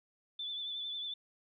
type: tone with vibrato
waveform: sine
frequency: 3500 Hz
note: A7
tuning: 10 cents flat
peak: -37 dBFS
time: 0.39-1.14 s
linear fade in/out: 5 ms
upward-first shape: sine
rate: 11 Hz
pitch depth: 32 cents each way
effects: none